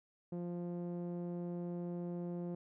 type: tone with low-pass filter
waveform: sawtooth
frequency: 174.61 Hz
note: F3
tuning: in tune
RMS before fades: -41 dBFS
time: 0.32-2.55 s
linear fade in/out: 5 ms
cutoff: 480 Hz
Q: 1.1
effects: none